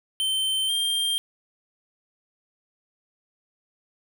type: tone pair in turn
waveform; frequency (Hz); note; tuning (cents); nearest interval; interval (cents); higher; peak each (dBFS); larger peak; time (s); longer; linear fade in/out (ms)
square; 3100 / 3187; G7 / G7; -20 / +28; unison; 48; second; -23; neither; 0.2-0.69 / 0.69-1.18; neither; 0
effects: none